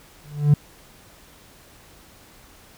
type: tone with exponential growth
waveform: triangle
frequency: 146.83 Hz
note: D3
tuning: in tune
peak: -5 dBFS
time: 0.24-0.54 s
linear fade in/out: 5 ms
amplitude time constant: 64 ms
effects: tanh soft clip ceiling -6 dBFS + pink hiss -50 dBFS RMS until 2.77 s